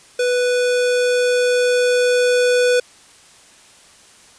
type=tone with level ramp; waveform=square; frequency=493.9 Hz; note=B4; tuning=in tune; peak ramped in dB=-16 to -13 dBFS; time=0.19-2.8 s; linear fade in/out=5 ms; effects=white hiss -47 dBFS RMS until 4.38 s + resampled to 22050 Hz